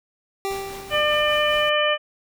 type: tone with exponential decay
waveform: 25% pulse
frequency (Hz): 392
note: G4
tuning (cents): 0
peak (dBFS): -19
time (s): 0.45-1.56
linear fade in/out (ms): 0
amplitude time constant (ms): 240
type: noise with tremolo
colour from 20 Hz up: pink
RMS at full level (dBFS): -38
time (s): 0.5-1.7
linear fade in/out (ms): 10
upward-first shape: sine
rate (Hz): 5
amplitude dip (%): 40
type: harmonic tone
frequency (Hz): 599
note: D5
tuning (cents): +34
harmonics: 1 / 2 / 3 / 4 / 5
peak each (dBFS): -21 / -25 / -25 / -27 / -24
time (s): 0.9-1.98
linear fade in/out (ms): 50
effects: none